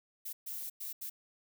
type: noise bursts at uneven times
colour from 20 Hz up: violet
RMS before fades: -41 dBFS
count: 4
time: 0.25-0.33 / 0.46-0.7 / 0.8-0.93 / 1.01-1.1 s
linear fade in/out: 10 ms
effects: none